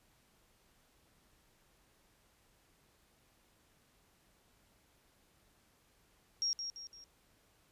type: tone with echo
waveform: sine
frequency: 5588 Hz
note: F8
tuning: in tune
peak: -31 dBFS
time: 6.42-6.53 s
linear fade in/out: 0 ms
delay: 170 ms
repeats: 3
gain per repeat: -7 dB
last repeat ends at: 7.04 s
effects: pink hiss -70 dBFS RMS until 7.71 s + resampled to 32000 Hz